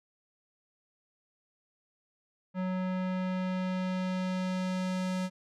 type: tone with low-pass filter sweep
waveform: square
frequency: 185 Hz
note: F#3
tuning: in tune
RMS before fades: -32 dBFS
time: 2.54-5.3 s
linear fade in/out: 50 ms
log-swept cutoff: 1800 to 8400 Hz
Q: 0.74
effects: none